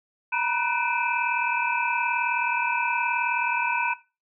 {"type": "tone cluster", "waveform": "sine", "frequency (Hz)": [936, 975, 1502, 2370, 2582], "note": ["A#5", "B5", "F#6", "D7", "E7"], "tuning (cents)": [7, -23, 26, 15, -37], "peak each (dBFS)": -29, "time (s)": [0.32, 3.94], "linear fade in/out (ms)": 10, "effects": ["noise-tail reverb RT60 0.3 s tail -19 dB re dry"]}